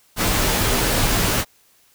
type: noise with comb filter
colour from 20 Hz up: pink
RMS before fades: -19 dBFS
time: 0.16-1.45 s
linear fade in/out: 50 ms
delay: 14 ms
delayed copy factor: -0.5
effects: white hiss -57 dBFS RMS until 1.94 s